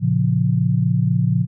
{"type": "chord", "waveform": "sine", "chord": "Bb minor", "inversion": "none", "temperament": "equal with one note detuned", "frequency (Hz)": [114.41, 138.59, 174.61], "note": ["Bb2", "Db3", "F3"], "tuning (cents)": [-32, 0, 0], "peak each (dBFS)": -19, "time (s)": [0, 1.47], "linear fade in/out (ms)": 50, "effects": []}